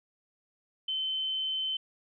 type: tone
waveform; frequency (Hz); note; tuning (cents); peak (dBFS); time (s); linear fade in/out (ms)
sine; 3071; G7; -36; -29; 0.88-1.77; 5
effects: none